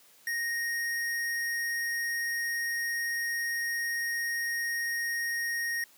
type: tone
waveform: square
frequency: 1864.7 Hz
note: A#6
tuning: in tune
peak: -30 dBFS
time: 0.27-5.84 s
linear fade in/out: 2 ms
effects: white hiss -59 dBFS RMS until 5.97 s + high-pass 150 Hz 12 dB/octave